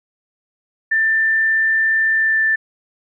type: tone with pitch glide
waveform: sine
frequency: 1781 to 1769.7 Hz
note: A6 to A6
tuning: +21 to +10 cents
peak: -13 dBFS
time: 0.91-2.56 s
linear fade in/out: 10 ms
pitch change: -11 cents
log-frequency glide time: 2.14-2.41 s
effects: none

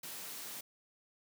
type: high-pass noise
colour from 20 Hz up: white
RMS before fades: -45 dBFS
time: 0.03-0.61 s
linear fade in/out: 5 ms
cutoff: 120 Hz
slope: 96 dB/octave
effects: none

